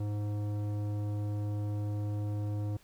sine tone with tanh clipping, 103.83 Hz, G#2, in tune, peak -33 dBFS, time 0-2.77 s, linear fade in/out 5 ms, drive 14 dB, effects pink hiss -63 dBFS RMS until 2.83 s

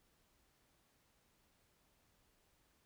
silence, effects pink hiss -75 dBFS RMS until 2.85 s

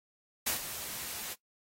white noise with ADSR envelope, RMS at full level -29 dBFS, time 0.46-1.35 s, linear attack 11 ms, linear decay 120 ms, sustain -11 dB, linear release 25 ms, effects noise-tail reverb RT60 0.1 s tail -17 dB re dry + AAC 48 kbps

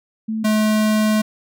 sine / square tone pair in turn, 220 / 215 Hz, A3 / A3, 0 / -40 cents, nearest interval unison, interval 40 cents, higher first, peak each -20 / -15 dBFS, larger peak second, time 0.28-0.44 / 0.44-1.22 s, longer second, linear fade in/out 10 ms, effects none

